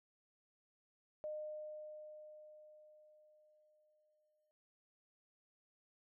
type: tone with exponential decay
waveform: sine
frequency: 610 Hz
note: D#5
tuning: 34 cents flat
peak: -40 dBFS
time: 1.24-4.51 s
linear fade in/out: 0 ms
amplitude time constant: 710 ms
effects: noise-tail reverb RT60 0.1 s tail -25 dB re dry